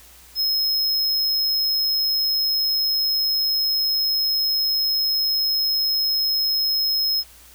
square tone, 5150 Hz, E8, 41 cents flat, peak -19 dBFS, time 0.35-7.24 s, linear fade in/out 50 ms, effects added 60 Hz sine -52 dBFS peak until 7.54 s + white hiss -48 dBFS RMS until 7.54 s

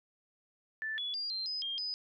sine tone with pitch steps, 1759 / 3405 / 4799 / 4147 / 5030 / 3210 / 4997 Hz, A6 / G#7 / D8 / C8 / D#8 / G7 / D#8, -1 / +42 / +37 / -16 / +18 / +40 / +7 cents, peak -34 dBFS, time 0.82-1.94 s, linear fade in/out 0 ms, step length 160 ms, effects none

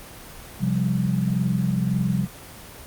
sine chord, C suspended fourth, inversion none, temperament just, 130.81 / 174.42 / 196.22 Hz, C3 / F3 / G3, 0 / -2 / +2 cents, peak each -24 dBFS, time 0.59-2.28 s, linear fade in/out 50 ms, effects pink hiss -41 dBFS RMS until 2.86 s + Opus 24 kbps

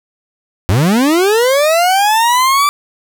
40% pulse linear sweep, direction up, 81.9 to 1174.7 Hz, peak -8 dBFS, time 0.69-2.69 s, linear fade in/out 0 ms, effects none

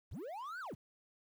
triangle linear two-way sweep, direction up then down, 39.38 to 1568 to 39.38 Hz, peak -40 dBFS, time 0.11-0.75 s, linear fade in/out 10 ms, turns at 0.6 s, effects 11-bit

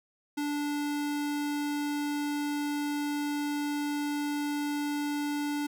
square tone, 291.9 Hz, D4, 10 cents flat, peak -30 dBFS, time 0.37-5.67 s, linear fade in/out 10 ms, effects none

